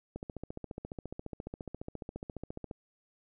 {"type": "click train", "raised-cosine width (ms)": 2, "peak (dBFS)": -26, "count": 38, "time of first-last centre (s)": [0.16, 2.712], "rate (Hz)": 14.5, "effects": []}